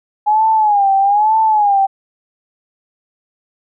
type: tone with vibrato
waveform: sine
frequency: 830 Hz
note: G#5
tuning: 1 cent flat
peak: -9 dBFS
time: 0.26-1.87 s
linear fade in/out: 20 ms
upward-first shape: sine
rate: 1.1 Hz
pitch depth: 110 cents each way
effects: none